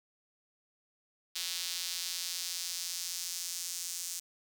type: tone with high-pass filter sweep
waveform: square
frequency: 87.31 Hz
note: F2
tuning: in tune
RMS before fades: -38 dBFS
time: 1.35-4.2 s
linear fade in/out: 10 ms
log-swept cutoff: 4000 to 6500 Hz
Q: 1.6
effects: none